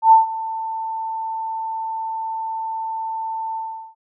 sine tone with ADSR envelope, 892 Hz, A5, 23 cents sharp, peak -5 dBFS, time 0.02-3.95 s, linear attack 97 ms, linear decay 140 ms, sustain -18 dB, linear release 390 ms, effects none

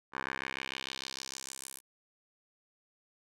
10% pulse tone with band-pass filter sweep, 66.6 Hz, C2, 31 cents sharp, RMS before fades -41 dBFS, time 0.12-1.81 s, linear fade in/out 50 ms, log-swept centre 1300 to 11000 Hz, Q 2, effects none

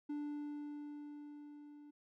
triangle tone with level ramp, 293.7 Hz, D4, in tune, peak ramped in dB -36 to -52 dBFS, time 0.09-1.91 s, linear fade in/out 10 ms, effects none

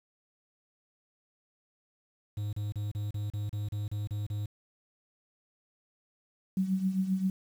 triangle tone bursts, 103.83 Hz, G#2, in tune, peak -29 dBFS, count 11, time 2.37-4.46 s, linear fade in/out 5 ms, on 160 ms, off 33 ms
sine tone with tremolo, 189.3 Hz, F#3, 40 cents sharp, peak -23 dBFS, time 6.57-7.3 s, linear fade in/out 2 ms, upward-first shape triangle, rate 7.6 Hz, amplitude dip 75%
effects 9-bit

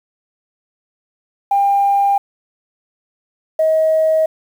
sine tone pair in turn, 799 / 634.2 Hz, G5 / D#5, +33 / +33 cents, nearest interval major third, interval 400 cents, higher first, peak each -10 dBFS, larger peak neither, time 1.51-2.18 / 3.59-4.26 s, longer neither, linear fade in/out 5 ms, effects tanh soft clip ceiling -6 dBFS + 7-bit

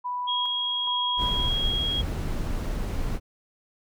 sine tone with tremolo, 987 Hz, B5, 1 cent flat, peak -27 dBFS, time 0.04-1.5 s, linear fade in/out 20 ms, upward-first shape square, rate 1.2 Hz, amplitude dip 55%
sine tone, 3284 Hz, G#7, 20 cents flat, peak -25 dBFS, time 0.27-2.02 s, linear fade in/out 20 ms
brown noise, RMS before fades -28 dBFS, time 1.17-3.2 s, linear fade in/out 50 ms
effects none

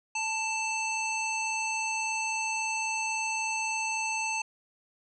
harmonic tone with a mistuned harmonic, 883 Hz, A5, 6 cents sharp, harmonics 1 / 3 / 5 / 7 / 9, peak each -33 / -31 / -44 / -37 / -44 dBFS, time 0.15-4.42 s, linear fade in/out 5 ms, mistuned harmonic 7, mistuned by +31 cents, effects none

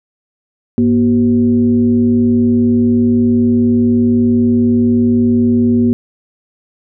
sine tone with frequency modulation, 239.5 Hz, A#3, 47 cents sharp, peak -8 dBFS, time 0.78-5.93 s, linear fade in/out 0 ms, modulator 140 Hz, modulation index 0.59, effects none

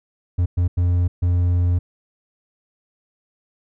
triangle tone bursts at uneven times, 88.2 Hz, F2, 18 cents sharp, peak -13 dBFS, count 4, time 0.38-0.46 / 0.57-0.68 / 0.77-1.08 / 1.22-1.79 s, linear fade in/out 10 ms, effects none

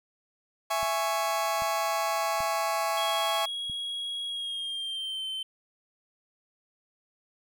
40% pulse chord, C# minor, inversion first, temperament just, 665.2 / 831.5 / 1108.7 Hz, E5 / G#5 / C#6, +16 / +2 / 0 cents, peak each -30 dBFS, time 0.7-3.46 s, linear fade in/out 10 ms
clicks, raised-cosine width 5 ms, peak -32 dBFS, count 4, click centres 0.83 / 1.621 / 2.405 / 3.698 s
triangle tone with pitch glide, 3311 to 3089 Hz, G#7 to G7, -6 to -26 cents, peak -30 dBFS, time 2.97-5.43 s, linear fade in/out 5 ms, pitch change -120 cents, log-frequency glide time 4.28-5.26 s
effects none

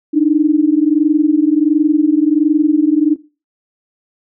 sine tone pair together, 293.7 / 315.1 Hz, D4 / D#4, 0 / +22 cents, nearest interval minor second, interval 122 cents, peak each -11 / -12 dBFS, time 0.13-3.16 s, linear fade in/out 20 ms, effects noise-tail reverb RT60 0.3 s tail -18 dB re dry

